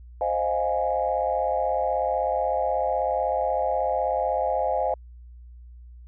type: chord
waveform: sine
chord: F minor seventh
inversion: second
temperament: equal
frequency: 523.3 / 622.3 / 698.5 / 830.6 Hz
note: C5 / Eb5 / F5 / Ab5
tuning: 0 / 0 / 0 / 0 cents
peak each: -27 dBFS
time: 0.21-4.94 s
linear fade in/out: 2 ms
effects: tanh soft clip ceiling -11 dBFS + added 60 Hz sine -42 dBFS peak until 6.07 s